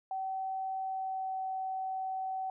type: tone with pitch glide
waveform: sine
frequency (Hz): 764 to 759.6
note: G5 to F#5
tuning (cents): -45 to +45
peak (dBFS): -33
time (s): 0.11-2.5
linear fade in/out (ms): 2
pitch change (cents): -10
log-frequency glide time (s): 0.81-1.39
effects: none